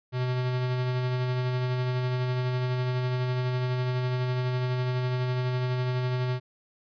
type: tone with tremolo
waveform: square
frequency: 126.1 Hz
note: B2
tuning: 36 cents sharp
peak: -25 dBFS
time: 0.12-6.4 s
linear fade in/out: 50 ms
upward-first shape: sine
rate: 12 Hz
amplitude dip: 25%
effects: resampled to 11025 Hz